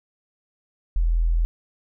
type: tone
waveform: sine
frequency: 41.64 Hz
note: E1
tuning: 18 cents sharp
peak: -17 dBFS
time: 0.96-1.45 s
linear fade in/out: 0 ms
effects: none